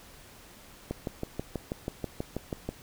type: click train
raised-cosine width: 2 ms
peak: -18 dBFS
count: 12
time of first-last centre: 0.91-2.69 s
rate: 6.18 Hz
effects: pink hiss -52 dBFS RMS until 2.82 s